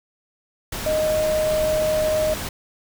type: tone in noise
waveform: sine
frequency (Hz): 620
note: D#5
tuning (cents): -6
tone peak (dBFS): -18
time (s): 0.86-2.34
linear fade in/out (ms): 5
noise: pink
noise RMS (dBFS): -29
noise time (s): 0.72-2.49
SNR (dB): +8
effects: none